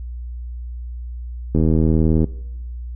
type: click train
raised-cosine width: 3 ms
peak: -5 dBFS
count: 56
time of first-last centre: 1.55-2.243 s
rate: 79.4 Hz
effects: noise-tail reverb RT60 1.0 s tail -20 dB re dry + added 60 Hz sine -27 dBFS peak until 2.95 s